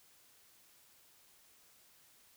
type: silence
effects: white hiss -65 dBFS RMS until 2.36 s